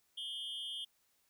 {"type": "tone with amplitude modulation", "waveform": "triangle", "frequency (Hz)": 3219, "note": "G7", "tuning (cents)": 45, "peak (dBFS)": -34, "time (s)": [0.17, 0.85], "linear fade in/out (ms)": 10, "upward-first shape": "sine", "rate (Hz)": 263, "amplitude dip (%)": 100, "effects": ["white hiss -75 dBFS RMS until 1.29 s"]}